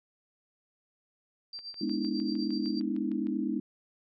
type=tone with tremolo; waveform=sine; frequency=4699 Hz; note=D8; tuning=in tune; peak=-37 dBFS; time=1.53-2.8 s; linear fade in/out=2 ms; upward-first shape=sine; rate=8.1 Hz; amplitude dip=75%
type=click train; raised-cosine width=0.3 ms; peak=-37 dBFS; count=12; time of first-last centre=1.59-3.269 s; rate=6.55 Hz
type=chord; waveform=sine; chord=E dominant seventh; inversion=first; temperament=equal with one note detuned; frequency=207.7 / 246.9 / 293.7 / 322.7 Hz; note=G#3 / B3 / D4 / E4; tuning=0 / 0 / 0 / -37 cents; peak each=-34 dBFS; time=1.81-3.6 s; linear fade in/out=5 ms
effects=none